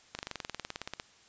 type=slowing click train; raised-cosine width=0.2 ms; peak=-19 dBFS; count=18; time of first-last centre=0.15-0.999 s; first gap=39 ms; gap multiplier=1.03; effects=white hiss -60 dBFS RMS until 1.28 s + resampled to 16000 Hz